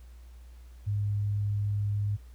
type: tone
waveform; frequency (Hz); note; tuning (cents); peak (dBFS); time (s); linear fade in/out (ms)
sine; 102.7; G#2; -19; -26; 0.86-2.17; 20
effects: added 60 Hz sine -46 dBFS peak until 2.34 s + pink hiss -64 dBFS RMS until 2.34 s